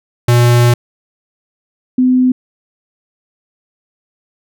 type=tone pair in turn; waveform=square / sine; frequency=120.5 / 254 Hz; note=B2 / B3; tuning=-42 / +49 cents; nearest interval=octave + minor second; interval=1291 cents; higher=second; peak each=-7 dBFS; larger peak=neither; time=0.28-0.74 / 1.98-2.32 s; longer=first; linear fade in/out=5 ms; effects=none